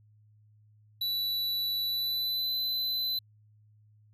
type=tone with pitch glide; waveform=square; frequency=3951 to 4022 Hz; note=B7 to B7; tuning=0 to +31 cents; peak=-29 dBFS; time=1.01-3.19 s; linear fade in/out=5 ms; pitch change=+31 cents; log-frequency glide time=1.85-2.55 s; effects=added 106 Hz sine -58 dBFS peak until 4.13 s